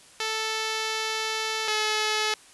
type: tone pair in turn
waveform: 5% pulse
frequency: 440 / 430 Hz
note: A4 / A4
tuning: 0 / -40 cents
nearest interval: unison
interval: 40 cents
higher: first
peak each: -15 / -12 dBFS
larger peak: second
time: 0.2-1.68 / 1.68-2.34 s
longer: first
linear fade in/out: 2 ms
effects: white hiss -52 dBFS RMS until 2.53 s + resampled to 24000 Hz